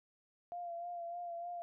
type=tone with vibrato; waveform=sine; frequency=692 Hz; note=F5; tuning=16 cents flat; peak=-40 dBFS; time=0.52-1.62 s; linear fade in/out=0 ms; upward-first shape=sine; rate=3.3 Hz; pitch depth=31 cents each way; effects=none